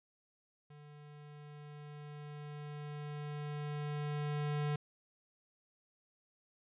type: tone with level ramp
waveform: square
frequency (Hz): 147.7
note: D3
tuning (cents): +10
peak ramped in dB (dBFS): -54 to -33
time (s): 0.7-4.76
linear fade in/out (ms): 5
effects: resampled to 8000 Hz